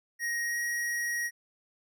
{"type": "tone with pitch glide", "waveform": "square", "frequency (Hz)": [1879, 1893.2], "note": ["A#6", "A#6"], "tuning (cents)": [13, 26], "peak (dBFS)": -30, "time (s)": [0.19, 1.31], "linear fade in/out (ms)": 50, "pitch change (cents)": 13, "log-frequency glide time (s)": [0.44, 0.58], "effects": []}